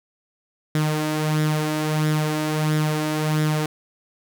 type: tone with flanger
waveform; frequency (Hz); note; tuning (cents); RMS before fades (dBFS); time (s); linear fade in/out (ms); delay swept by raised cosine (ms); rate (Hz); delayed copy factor
sawtooth; 153.7; D#3; -21; -22; 0.75-3.66; 2; 0.55 to 3.15; 1.5; +0.5
effects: none